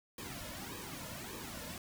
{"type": "noise with flanger", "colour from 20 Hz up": "pink", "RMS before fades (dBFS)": -45, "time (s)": [0.18, 1.78], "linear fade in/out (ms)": 2, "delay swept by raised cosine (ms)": [1.4, 2.6], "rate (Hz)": 1.7, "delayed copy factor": -0.8, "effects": []}